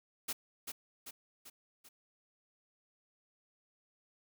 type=noise with echo; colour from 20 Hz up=white; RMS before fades=-37 dBFS; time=0.28-0.33 s; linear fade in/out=10 ms; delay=390 ms; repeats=4; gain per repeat=-5 dB; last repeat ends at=1.89 s; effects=none